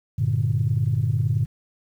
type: chord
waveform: sine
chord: G minor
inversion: none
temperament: equal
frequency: 98 / 116.54 / 146.83 Hz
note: G2 / Bb2 / D3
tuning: 0 / 0 / 0 cents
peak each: -24 / -21 / -24 dBFS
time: 0.18-1.46 s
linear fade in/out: 10 ms
effects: tanh soft clip ceiling -11 dBFS + 9-bit